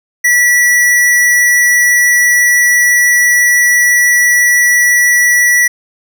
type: tone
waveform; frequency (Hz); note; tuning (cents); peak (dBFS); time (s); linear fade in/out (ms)
square; 1949; B6; -23; -7; 0.24-5.68; 10
effects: none